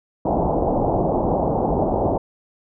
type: low-pass noise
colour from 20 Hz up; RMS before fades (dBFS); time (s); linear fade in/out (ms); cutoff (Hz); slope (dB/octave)
white; -20; 0.25-2.18; 5; 840; 48
effects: none